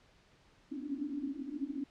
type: band-pass noise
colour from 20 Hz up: pink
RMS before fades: -39 dBFS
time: 0.71-1.84 s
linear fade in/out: 5 ms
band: 260 to 300 Hz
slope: 96 dB/octave
effects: pink hiss -65 dBFS RMS until 1.9 s + low-pass 5000 Hz 12 dB/octave